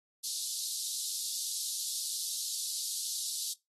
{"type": "high-pass noise", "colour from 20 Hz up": "pink", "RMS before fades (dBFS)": -36, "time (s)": [0.23, 3.54], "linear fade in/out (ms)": 20, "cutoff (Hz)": 3800, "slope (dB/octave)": 48, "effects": ["noise-tail reverb RT60 0.2 s tail -21 dB re dry", "AAC 32 kbps"]}